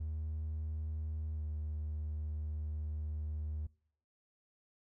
triangle tone with pitch glide, 77.78 to 76.36 Hz, D#2 to D#2, 0 to -32 cents, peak -33 dBFS, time 0-3.67 s, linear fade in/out 10 ms, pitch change -32 cents, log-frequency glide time 1.33-1.42 s, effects noise-tail reverb RT60 0.6 s tail -25 dB re dry + tanh soft clip ceiling -31 dBFS

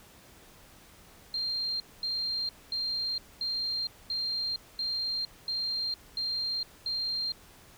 sine tone bursts, 4186 Hz, C8, in tune, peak -29 dBFS, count 9, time 1.34-7.32 s, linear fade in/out 2 ms, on 460 ms, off 230 ms, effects pink hiss -55 dBFS RMS until 7.77 s

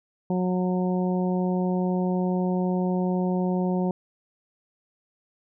harmonic tone, 182.4 Hz, F#3, 24 cents flat, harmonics 1 / 2 / 3 / 4 / 5, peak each -23 / -29 / -33 / -35 / -37 dBFS, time 0.3-3.91 s, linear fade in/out 2 ms, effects none

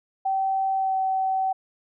sine tone with pitch glide, 771 to 763 Hz, G5 to G5, -29 to -47 cents, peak -21 dBFS, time 0.25-1.53 s, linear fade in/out 10 ms, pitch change -18 cents, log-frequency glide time 0.75-0.96 s, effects none

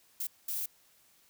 violet noise bursts at uneven times, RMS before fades -35 dBFS, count 2, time 0.2-0.27 / 0.48-0.66 s, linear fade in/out 5 ms, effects white hiss -65 dBFS RMS until 1.29 s

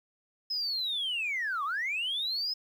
sine linear two-way sweep, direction down then up, 5160 to 1090 to 5160 Hz, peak -28 dBFS, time 0.5-2.54 s, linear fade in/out 10 ms, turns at 1.64 s, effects tanh soft clip ceiling -26 dBFS + 10-bit

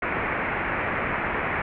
white low-pass noise, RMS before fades -27 dBFS, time 0.02-1.62 s, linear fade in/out 5 ms, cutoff 2300 Hz, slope 48 dB/octave, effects none

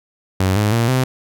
sawtooth tone with pitch steps, 94.5 / 104.85 / 116.34 / 129.09 Hz, F#2 / G#2 / A#2 / C3, +37 / +17 / -3 / -23 cents, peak -10 dBFS, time 0.4-1.04 s, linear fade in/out 5 ms, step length 160 ms, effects none

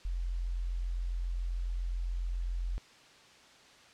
sine tone, 43.65 Hz, F1, in tune, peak -31 dBFS, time 0.05-2.78 s, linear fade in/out 0 ms, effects white hiss -57 dBFS RMS until 3.93 s + low-pass 5000 Hz 12 dB/octave

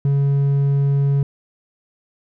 sine tone with hard clipping, 140 Hz, C#3, 18 cents sharp, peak -15 dBFS, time 0.05-1.23 s, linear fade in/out 2 ms, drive 3 dB, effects none

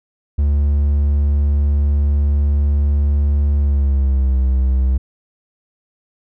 triangle tone with pitch glide, 72 to 64.89 Hz, D2 to C2, -34 to -14 cents, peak -10 dBFS, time 0.38-4.98 s, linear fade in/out 10 ms, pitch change -180 cents, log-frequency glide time 3.57-4.38 s, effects none

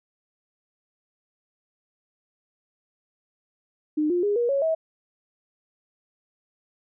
sine tone with pitch steps, 303.9 / 353.1 / 410.4 / 476.9 / 554.1 / 643.9 Hz, D#4 / F4 / G#4 / A#4 / C#5 / E5, -41 / +19 / -21 / +39 / -1 / -41 cents, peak -20 dBFS, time 3.97-4.75 s, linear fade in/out 10 ms, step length 130 ms, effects none

